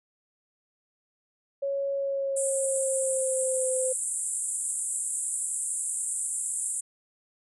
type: tone with pitch glide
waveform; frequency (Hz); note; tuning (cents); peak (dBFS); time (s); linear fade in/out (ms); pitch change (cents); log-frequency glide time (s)
sine; 554.4 to 517.3; C#5 to C5; 0 to -20; -26; 1.62-3.93; 10; -120; 1.94-3.69
type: band-pass noise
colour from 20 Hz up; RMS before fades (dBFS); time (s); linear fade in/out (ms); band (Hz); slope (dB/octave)
white; -31; 2.36-6.81; 10; 7500 to 10000; 96
effects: none